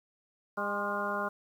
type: harmonic tone with a mistuned harmonic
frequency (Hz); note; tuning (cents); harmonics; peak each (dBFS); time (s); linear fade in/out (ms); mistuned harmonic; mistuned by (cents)
203; G#3; -39; 1 / 2 / 3 / 4 / 5 / 6 / 7; -40 / -40 / -37 / -40 / -36 / -39 / -36; 0.57-1.29; 10; 5; +56
effects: 10-bit